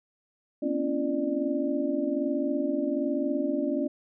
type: tone cluster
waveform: sine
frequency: 238.8 / 261.4 / 282.6 / 337.5 / 595 Hz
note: A#3 / C4 / C#4 / E4 / D5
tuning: +42 / -1 / +34 / +41 / +22 cents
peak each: -35 / -34 / -28 / -32 / -32 dBFS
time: 0.62-3.88 s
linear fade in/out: 10 ms
effects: none